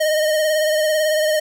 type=tone with vibrato; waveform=square; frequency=618 Hz; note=D#5; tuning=12 cents flat; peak=-16 dBFS; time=0-1.4 s; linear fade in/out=10 ms; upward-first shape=sine; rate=18 Hz; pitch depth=35 cents each way; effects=none